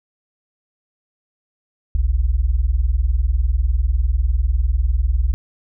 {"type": "tone pair together", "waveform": "sine", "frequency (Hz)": [48.3, 68.3], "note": ["G1", "C#2"], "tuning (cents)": [-25, -25], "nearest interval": "tritone", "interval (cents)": 600, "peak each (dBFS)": -17, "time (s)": [1.95, 5.34], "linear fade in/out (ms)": 0, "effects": []}